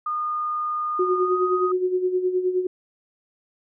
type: tone with pitch glide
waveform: sine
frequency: 1222 to 1248.4 Hz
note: D#6 to D#6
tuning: -32 to +5 cents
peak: -23 dBFS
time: 0.06-1.72 s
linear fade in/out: 5 ms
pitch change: +37 cents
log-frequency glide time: 1.21-1.35 s
type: tone with tremolo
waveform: sine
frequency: 366.5 Hz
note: F#4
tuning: 16 cents flat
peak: -17 dBFS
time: 0.99-2.67 s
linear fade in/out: 5 ms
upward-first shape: sine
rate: 9.6 Hz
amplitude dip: 65%
effects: none